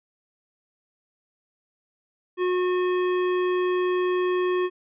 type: tone with hard clipping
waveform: sine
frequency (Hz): 363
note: F#4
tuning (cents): -33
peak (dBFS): -23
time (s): 2.37-4.7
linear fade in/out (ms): 50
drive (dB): 17
effects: resampled to 8000 Hz